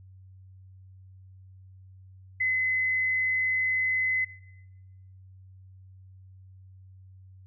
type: tone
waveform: sine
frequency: 2034 Hz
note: C7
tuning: 50 cents flat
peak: -23 dBFS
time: 2.4-4.25 s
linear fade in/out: 10 ms
effects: noise-tail reverb RT60 1.0 s tail -19 dB re dry + added 94 Hz sine -48 dBFS peak until 7.46 s